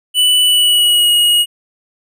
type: tone with pitch glide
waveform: square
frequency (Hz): 2975 to 2889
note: F#7 to F#7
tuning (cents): +9 to -42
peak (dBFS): -9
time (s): 0.14-1.46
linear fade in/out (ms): 50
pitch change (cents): -51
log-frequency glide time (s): 0.44-1.12
effects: none